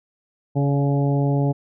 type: harmonic tone with a mistuned harmonic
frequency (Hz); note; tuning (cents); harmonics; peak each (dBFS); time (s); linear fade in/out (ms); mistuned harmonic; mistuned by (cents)
140.6; C#3; +25; 1 / 2 / 3 / 4 / 5 / 6; -18 / -24 / -28 / -30 / -32 / -34; 0.55-1.53; 20; 4; +18
effects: none